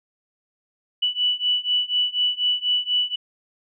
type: beating tone pair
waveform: sine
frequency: 2960 / 2964.1 Hz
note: F#7 / F#7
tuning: 0 / +2 cents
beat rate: 4.1 Hz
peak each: -23 / -22 dBFS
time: 1.02-3.16 s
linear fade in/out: 10 ms
effects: none